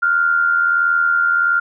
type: tone pair together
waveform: sine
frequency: 1396 / 1477.4 Hz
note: F6 / F#6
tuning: -1 / -3 cents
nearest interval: minor second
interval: 98 cents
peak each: -13 / -22 dBFS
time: 0.02-1.6 s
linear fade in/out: 10 ms
effects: none